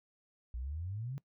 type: exponential sweep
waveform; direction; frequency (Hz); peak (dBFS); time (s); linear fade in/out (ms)
sine; up; 57.2 to 142.4; -37; 0.54-1.18; 0
effects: noise-tail reverb RT60 0.1 s tail -21 dB re dry